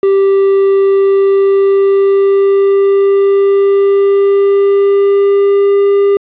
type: tone with pitch glide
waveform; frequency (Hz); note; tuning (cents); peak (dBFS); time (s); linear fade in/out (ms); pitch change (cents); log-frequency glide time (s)
triangle; 391.8 to 400.3; G4 to G4; -1 to +36; -4; 0.03-6.17; 2; +37; 0.8-5.94
effects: resampled to 8000 Hz + 7-bit